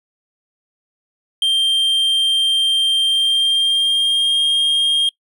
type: tone with pitch glide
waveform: triangle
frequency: 3170 to 3224 Hz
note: G7 to G7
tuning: +19 to +48 cents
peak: -11 dBFS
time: 1.42-5.09 s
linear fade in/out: 2 ms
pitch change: +29 cents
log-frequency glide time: 3.05-4.41 s
effects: noise-tail reverb RT60 0.1 s tail -23 dB re dry